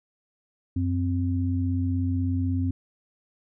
sine tone pair together, 92.5 / 261.2 Hz, F#2 / C4, 0 / -3 cents, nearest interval octave + tritone, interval 1797 cents, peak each -24 / -27 dBFS, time 0.76-2.71 s, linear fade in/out 5 ms, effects none

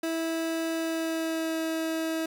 30% pulse tone with pitch glide, 326.8 to 322.7 Hz, E4 to E4, -15 to -37 cents, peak -25 dBFS, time 0.03-2.26 s, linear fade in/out 5 ms, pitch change -22 cents, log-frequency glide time 0.73-1.59 s, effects none

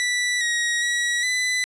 sawtooth tone with pitch steps, 1967 / 1894 / 1920 / 2000 Hz, B6 / A#6 / B6 / B6, -7 / +27 / -49 / +21 cents, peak -17 dBFS, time 0-1.64 s, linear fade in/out 0 ms, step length 410 ms, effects resampled to 22050 Hz

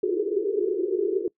pink band-pass noise, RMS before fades -25 dBFS, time 0.03-1.28 s, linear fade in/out 2 ms, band 350 to 440 Hz, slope 96 dB/octave, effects noise-tail reverb RT60 0.1 s tail -23 dB re dry

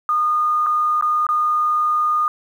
sine tone with dropouts, 1223 Hz, D#6, 30 cents flat, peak -15 dBFS, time 0.09-2.28 s, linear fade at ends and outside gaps 1 ms, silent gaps 0.663-0.667 / 1.011-1.024 / 1.267-1.289 s, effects 8-bit

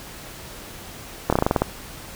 slowing click train, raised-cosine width 1 ms, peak -3 dBFS, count 9, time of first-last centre 1.3-1.62 s, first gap 26 ms, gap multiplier 1.12, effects pink hiss -39 dBFS RMS until 2.15 s

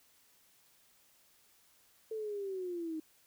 sine linear sweep, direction down, 445.9 to 310.3 Hz, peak -36 dBFS, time 2.11-3 s, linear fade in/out 5 ms, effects white hiss -67 dBFS RMS until 3.26 s

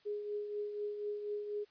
sine tone with tremolo, 415.3 Hz, G#4, in tune, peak -34 dBFS, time 0.05-1.65 s, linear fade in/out 20 ms, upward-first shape triangle, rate 4.1 Hz, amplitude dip 55%, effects white hiss -68 dBFS RMS until 1.7 s + resampled to 11025 Hz

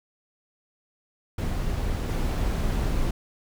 brown noise with level steps, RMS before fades -27 / -25 dBFS, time 1.38-3.11 s, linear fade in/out 5 ms, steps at 2.09 s, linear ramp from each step 5 ms, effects none

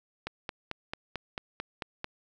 click train, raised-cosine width 0.3 ms, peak -18 dBFS, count 9, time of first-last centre 0.27-2.044 s, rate 4.51 Hz, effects none

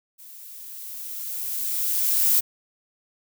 violet noise with level ramp, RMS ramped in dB -45 to -18 dBFS, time 0.18-2.41 s, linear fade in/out 20 ms, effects none

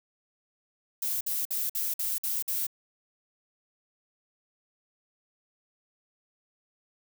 violet noise bursts, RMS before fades -30 dBFS, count 7, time 1.02-2.668 s, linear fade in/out 5 ms, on 190 ms, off 53 ms, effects none

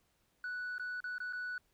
sine tone with dropouts, 1480 Hz, F#6, in tune, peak -35 dBFS, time 0.44-1.58 s, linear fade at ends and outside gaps 2 ms, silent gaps 0.782-0.796 / 1.004-1.041 / 1.182-1.202 / 1.326-1.332 s, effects tanh soft clip ceiling -36 dBFS + pink hiss -75 dBFS RMS until 1.73 s

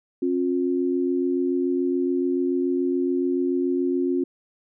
sine tone pair together, 269.8 / 356.8 Hz, C#4 / F4, -47 / +37 cents, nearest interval perfect fourth, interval 484 cents, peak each -23 dBFS, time 0.22-4.24 s, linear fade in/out 5 ms, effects none

